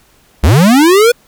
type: linear sweep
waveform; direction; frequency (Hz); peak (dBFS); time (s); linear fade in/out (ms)
square; up; 57.3 to 493.9; -5; 0.43-1.12; 10
effects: pink hiss -49 dBFS RMS until 1.27 s